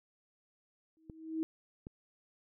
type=tone with exponential growth; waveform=sine; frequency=320 Hz; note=D#4; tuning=49 cents sharp; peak=-29 dBFS; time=0.97-1.43 s; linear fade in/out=0 ms; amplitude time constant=100 ms
type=clicks; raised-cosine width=3 ms; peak=-32 dBFS; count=2; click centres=1.098 / 1.869 s
effects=none